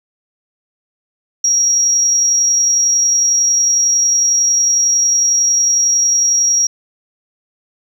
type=tone with amplitude modulation; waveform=sine; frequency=5660 Hz; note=F8; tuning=22 cents sharp; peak=-8 dBFS; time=1.44-6.67 s; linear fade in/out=5 ms; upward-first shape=sine; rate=31 Hz; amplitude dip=25%; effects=tanh soft clip ceiling -5 dBFS + 8-bit